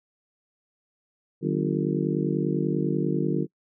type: harmonic tone with a mistuned harmonic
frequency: 50.1 Hz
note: G1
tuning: 38 cents sharp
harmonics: 3 / 4 / 5 / 6 / 7 / 8 / 9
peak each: -28 / -29 / -32 / -29 / -29 / -36 / -33 dBFS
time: 1.41-3.47 s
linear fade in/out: 50 ms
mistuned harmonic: 4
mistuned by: -120 cents
effects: noise-tail reverb RT60 0.1 s tail -25 dB re dry